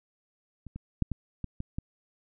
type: clicks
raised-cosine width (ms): 5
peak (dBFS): -30 / -26 / -12 / -19 / -21 / -22 / -20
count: 7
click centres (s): 0.667 / 0.76 / 1.023 / 1.117 / 1.443 / 1.604 / 1.785
effects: none